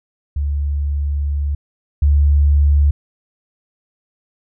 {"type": "tone pair in turn", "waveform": "sine", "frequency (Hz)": [71.9, 72.29], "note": ["D2", "D2"], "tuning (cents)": [-36, -27], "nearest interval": "unison", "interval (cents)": 9, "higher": "second", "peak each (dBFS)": [-16, -9], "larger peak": "second", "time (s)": [[0.36, 1.55], [2.02, 2.91]], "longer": "first", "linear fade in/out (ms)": 5, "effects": []}